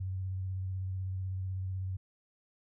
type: tone with vibrato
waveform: sine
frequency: 94 Hz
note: F#2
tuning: 28 cents sharp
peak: -33 dBFS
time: 0-1.97 s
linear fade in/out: 10 ms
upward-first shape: sine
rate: 16 Hz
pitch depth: 23 cents each way
effects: none